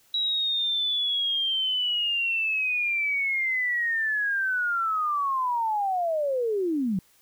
sine linear sweep, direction down, 3886 to 174.61 Hz, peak -23 dBFS, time 0.14-6.99 s, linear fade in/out 2 ms, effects white hiss -61 dBFS RMS until 7.21 s

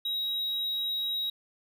triangle tone, 3824 Hz, A#7, 43 cents sharp, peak -27 dBFS, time 0.05-1.3 s, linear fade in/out 5 ms, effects none

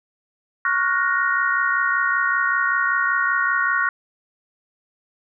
sine chord, Gb major seventh, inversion second, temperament equal with one note detuned, 1108.7 / 1414.8 / 1480 / 1864.7 Hz, Db6 / F6 / Gb6 / Bb6, 0 / +22 / 0 / 0 cents, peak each -23 dBFS, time 0.65-3.89 s, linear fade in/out 2 ms, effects none

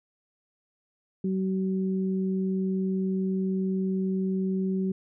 sine tone pair together, 189.48 / 378.7 Hz, F#3 / F#4, +41 / +40 cents, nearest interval octave, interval 1199 cents, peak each -25 / -32 dBFS, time 1.24-4.92 s, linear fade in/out 5 ms, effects none

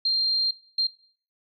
sine tone bursts at uneven times, 4186 Hz, C8, in tune, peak -20 dBFS, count 2, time 0.05-0.51 / 0.78-0.87 s, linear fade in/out 5 ms, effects noise-tail reverb RT60 0.5 s tail -19 dB re dry

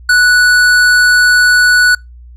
sine tone with hard clipping, 1477 Hz, F#6, 3 cents flat, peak -7 dBFS, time 0.09-1.95 s, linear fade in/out 5 ms, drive 12 dB, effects noise-tail reverb RT60 0.2 s tail -26 dB re dry + added 60 Hz sine -32 dBFS peak until 2.36 s

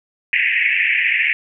pink band-pass noise, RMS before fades -17 dBFS, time 0.33-1.33 s, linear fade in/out 0 ms, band 1800 to 2700 Hz, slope 96 dB/octave, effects none

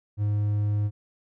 triangle tone, 103.9 Hz, G#2, 1 cent sharp, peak -20 dBFS, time 0.17-0.91 s, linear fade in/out 50 ms, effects none

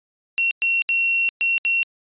sine tone bursts at uneven times, 2729 Hz, F7, 41 cents flat, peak -17 dBFS, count 5, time 0.38-0.51 / 0.62-0.82 / 0.89-1.29 / 1.41-1.58 / 1.65-1.83 s, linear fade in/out 0 ms, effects resampled to 8000 Hz

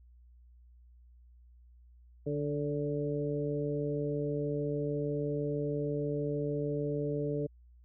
harmonic tone with a mistuned harmonic, 146.3 Hz, D3, 6 cents flat, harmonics 1 / 2 / 3 / 4, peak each -35 / -37 / -34 / -40 dBFS, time 2.26-7.47 s, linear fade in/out 10 ms, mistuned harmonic 4, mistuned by -17 cents, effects added 60 Hz sine -55 dBFS peak until 7.84 s

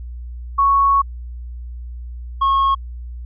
sine / triangle tone pair in turn, 1108.7 / 1091.5 Hz, C#6 / C#6, 0 / -27 cents, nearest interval unison, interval 27 cents, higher first, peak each -11 dBFS, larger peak neither, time 0.58-1.02 / 2.41-2.75 s, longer first, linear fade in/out 10 ms, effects added 60 Hz sine -28 dBFS peak until 3.25 s + resampled to 8000 Hz

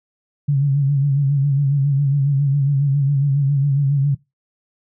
sine tone with vibrato, 140.1 Hz, C#3, 19 cents sharp, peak -13 dBFS, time 0.48-4.15 s, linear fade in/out 10 ms, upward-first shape sine, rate 7.3 Hz, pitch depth 61 cents each way, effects noise-tail reverb RT60 0.2 s tail -21 dB re dry

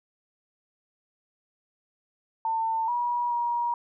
sine tone with pitch steps, 898 / 963 / 952 Hz, A5 / B5 / A#5, +35 / -44 / +36 cents, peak -24 dBFS, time 2.45-3.74 s, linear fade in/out 2 ms, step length 430 ms, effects none

